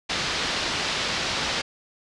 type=low-pass noise; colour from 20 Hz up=white; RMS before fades=-27 dBFS; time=0.09-1.62 s; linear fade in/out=10 ms; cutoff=5000 Hz; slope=24 dB/octave; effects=resampled to 24000 Hz